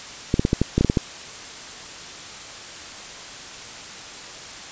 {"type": "clicks", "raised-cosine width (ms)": 3, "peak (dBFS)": -4, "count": 10, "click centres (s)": [0.341, 0.395, 0.451, 0.531, 0.616, 0.78, 0.81, 0.847, 0.899, 0.972], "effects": ["white hiss -37 dBFS RMS until 4.71 s", "resampled to 16000 Hz"]}